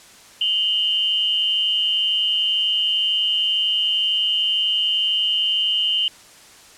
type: tone pair together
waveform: sine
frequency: 2860 / 3071 Hz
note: F7 / G7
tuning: +41 / -36 cents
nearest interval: minor second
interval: 123 cents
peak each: -20 dBFS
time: 0.41-6.08 s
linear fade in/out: 2 ms
effects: white hiss -46 dBFS RMS until 6.77 s + low-pass 9000 Hz 12 dB/octave